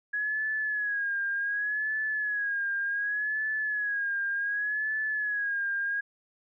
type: tone with vibrato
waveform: sine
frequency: 1670 Hz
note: G#6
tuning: 9 cents sharp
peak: -27 dBFS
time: 0.13-6.01 s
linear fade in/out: 10 ms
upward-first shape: sine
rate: 0.67 Hz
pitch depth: 69 cents each way
effects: none